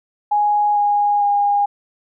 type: tone with pitch steps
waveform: sine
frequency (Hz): 830.6 / 822.5 / 814.4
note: G#5 / G#5 / G#5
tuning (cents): 0 / -17 / -34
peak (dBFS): -13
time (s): 0.31-1.66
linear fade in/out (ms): 10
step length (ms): 450
effects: none